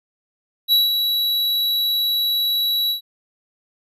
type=tone with ADSR envelope; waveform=square; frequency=3913 Hz; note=B7; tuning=17 cents flat; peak=-12 dBFS; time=0.68-3.01 s; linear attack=45 ms; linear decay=170 ms; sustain=-6 dB; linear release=110 ms; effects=resampled to 32000 Hz